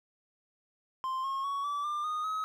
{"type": "tone with pitch steps", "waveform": "triangle", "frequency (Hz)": [1046.5, 1081.5, 1117.7, 1155.1, 1193.8, 1233.8, 1275.1], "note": ["C6", "C#6", "C#6", "D6", "D6", "D#6", "D#6"], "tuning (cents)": [0, -43, 14, -29, 28, -15, 42], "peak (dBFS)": -29, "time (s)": [1.04, 2.44], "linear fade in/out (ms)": 0, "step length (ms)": 200, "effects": []}